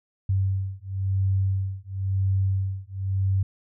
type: beating tone pair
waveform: sine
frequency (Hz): 95.8 / 96.77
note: G2 / G2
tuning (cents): -39 / -22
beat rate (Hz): 0.97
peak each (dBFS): -25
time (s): 0.29-3.43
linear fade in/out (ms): 5
effects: none